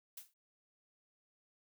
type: noise with exponential decay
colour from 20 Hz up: blue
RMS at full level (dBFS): -44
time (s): 0.17-0.34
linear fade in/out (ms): 5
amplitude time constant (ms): 35
effects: none